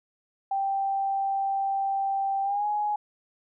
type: tone with pitch glide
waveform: sine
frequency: 784 to 835.4 Hz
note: G5 to G#5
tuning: 0 to +10 cents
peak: -24 dBFS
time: 0.51-2.96 s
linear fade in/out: 5 ms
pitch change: +110 cents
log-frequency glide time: 2.43-2.66 s
effects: none